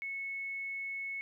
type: tone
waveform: sine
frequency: 2200 Hz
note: C#7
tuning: 14 cents flat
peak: -36 dBFS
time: 0.02-1.21 s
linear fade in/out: 0 ms
effects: 12-bit